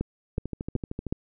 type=two click trains; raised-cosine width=3 ms; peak=-14 / -19 dBFS; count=4 / 10; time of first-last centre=0.01-1.125 / 0.38-1.067 s; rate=2.69 / 13.1 Hz; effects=none